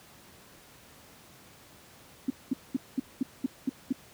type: tone bursts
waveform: sine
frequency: 261.6 Hz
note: C4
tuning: in tune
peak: -23 dBFS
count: 8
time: 2.28-3.926 s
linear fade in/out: 5 ms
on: 22 ms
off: 210 ms
effects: pink hiss -54 dBFS RMS until 4.13 s + high-pass 80 Hz 12 dB/octave